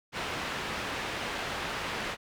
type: low-pass noise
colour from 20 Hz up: white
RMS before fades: -35 dBFS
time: 0.12-2.17 s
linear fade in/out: 50 ms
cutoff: 2400 Hz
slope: 12 dB/octave
effects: none